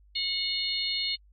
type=harmonic tone with a mistuned harmonic; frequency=730 Hz; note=F#5; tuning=24 cents flat; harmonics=3 / 4 / 5 / 6; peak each=-36 / -35 / -33 / -30 dBFS; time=0.15-1.16 s; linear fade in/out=10 ms; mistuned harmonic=6; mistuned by=-49 cents; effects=added 50 Hz sine -55 dBFS peak until 1.32 s + AAC 32 kbps